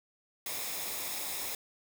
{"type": "noise with comb filter", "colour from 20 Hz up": "white", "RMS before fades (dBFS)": -37, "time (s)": [0.46, 1.55], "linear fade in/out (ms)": 2, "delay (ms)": 0.67, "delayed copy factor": -0.5, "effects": []}